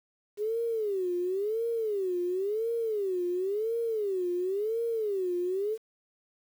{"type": "tone with vibrato", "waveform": "sine", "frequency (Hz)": 405.3, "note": "G#4", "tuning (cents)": -42, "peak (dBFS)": -27, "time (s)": [0.37, 5.78], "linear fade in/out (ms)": 50, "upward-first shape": "sine", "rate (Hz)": 0.95, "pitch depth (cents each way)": 240, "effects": ["9-bit"]}